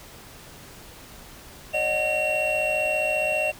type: tone cluster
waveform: triangle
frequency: 559 / 614 / 736 / 2736 Hz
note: C#5 / D#5 / F#5 / F7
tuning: +14 / -23 / -9 / -36 cents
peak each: -30 / -24 / -30 / -23 dBFS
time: 1.73-3.52 s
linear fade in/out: 20 ms
effects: pink hiss -45 dBFS RMS until 3.59 s